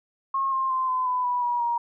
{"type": "tone with pitch steps", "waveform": "sine", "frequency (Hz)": [1081, 1060.6, 1040.6, 1020.9, 1001.6, 982.7, 964.2, 946], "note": ["C#6", "C6", "C6", "C6", "B5", "B5", "B5", "A#5"], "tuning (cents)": [-44, 23, -10, -43, 24, -9, -42, 25], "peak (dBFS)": -22, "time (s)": [0.34, 1.78], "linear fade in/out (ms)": 5, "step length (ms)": 180, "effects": []}